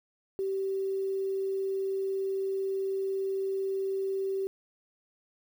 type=tone with quantisation; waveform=sine; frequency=387 Hz; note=G4; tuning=22 cents flat; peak=-28 dBFS; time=0.39-4.47 s; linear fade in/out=0 ms; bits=9; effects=none